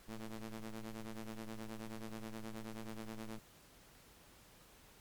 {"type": "ring-modulated tone", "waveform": "sawtooth", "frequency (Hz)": 111.7, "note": "A2", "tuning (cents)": 27, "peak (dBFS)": -37, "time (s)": [0.08, 3.39], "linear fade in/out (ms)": 5, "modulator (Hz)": 107, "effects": ["pink hiss -62 dBFS RMS until 5 s", "MP3 96 kbps"]}